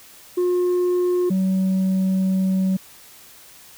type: tone pair in turn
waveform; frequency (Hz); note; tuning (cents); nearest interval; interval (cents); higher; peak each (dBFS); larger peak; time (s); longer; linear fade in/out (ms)
sine; 358.2 / 189.15; F4 / F#3; +44 / +38; major seventh; 1106; first; -14; neither; 0.37-1.3 / 1.3-2.77; second; 10
effects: tanh soft clip ceiling -16 dBFS + white hiss -46 dBFS RMS until 3.77 s